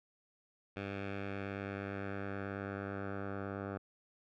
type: tone with low-pass filter sweep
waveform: 10% pulse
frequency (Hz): 99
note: G2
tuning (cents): +18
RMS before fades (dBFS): -41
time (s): 0.76-3.78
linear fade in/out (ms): 10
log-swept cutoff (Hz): 2600 to 1200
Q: 1.9
effects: none